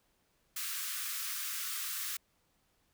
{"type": "high-pass noise", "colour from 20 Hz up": "white", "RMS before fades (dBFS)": -38, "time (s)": [0.56, 2.17], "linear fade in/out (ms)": 5, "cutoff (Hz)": 1100, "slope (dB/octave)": 96, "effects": ["pink hiss -74 dBFS RMS until 2.93 s"]}